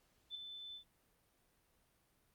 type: tone with ADSR envelope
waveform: sine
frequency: 3520 Hz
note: A7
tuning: in tune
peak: -40 dBFS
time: 0.3-0.84 s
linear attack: 50 ms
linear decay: 4 ms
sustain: -7 dB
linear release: 88 ms
effects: pink hiss -75 dBFS RMS until 2.34 s + Opus 48 kbps